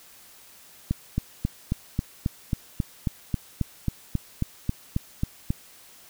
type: click train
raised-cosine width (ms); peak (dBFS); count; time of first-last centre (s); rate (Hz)
5; -11; 18; 0.91-5.505; 3.7
effects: white hiss -51 dBFS RMS until 6.09 s